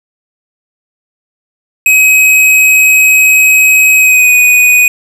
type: tone with pitch glide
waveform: square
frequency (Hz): 2538 to 2483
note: D#7 to D#7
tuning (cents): +34 to -4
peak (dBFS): -4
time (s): 1.86-4.88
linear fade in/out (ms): 2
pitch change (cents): -38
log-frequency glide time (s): 3.97-4.35
effects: none